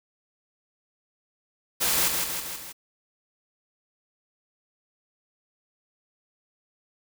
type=noise with echo; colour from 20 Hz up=white; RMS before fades=-24 dBFS; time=1.8-2.09 s; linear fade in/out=20 ms; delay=160 ms; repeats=4; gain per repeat=-4 dB; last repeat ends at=2.73 s; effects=none